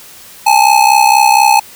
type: ring-modulated tone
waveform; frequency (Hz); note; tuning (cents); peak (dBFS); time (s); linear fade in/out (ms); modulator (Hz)
square; 852; G#5; +44; -3; 0.46-1.6; 10; 32.1
effects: white hiss -36 dBFS RMS until 1.75 s